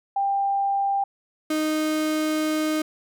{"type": "tone pair in turn", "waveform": ["sine", "35% pulse"], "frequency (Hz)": [793, 309.8], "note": ["G5", "D#4"], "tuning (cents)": [20, -7], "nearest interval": "octave + major third", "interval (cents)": 1627, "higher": "first", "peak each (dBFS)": -20, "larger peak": "neither", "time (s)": [[0.16, 1.04], [1.5, 2.82]], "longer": "second", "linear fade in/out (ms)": 5, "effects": []}